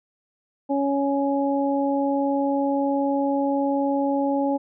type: harmonic tone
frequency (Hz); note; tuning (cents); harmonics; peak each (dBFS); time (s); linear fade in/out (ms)
278.7; C#4; +9; 1 / 2 / 3; -22 / -25 / -27; 0.69-4.58; 20
effects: none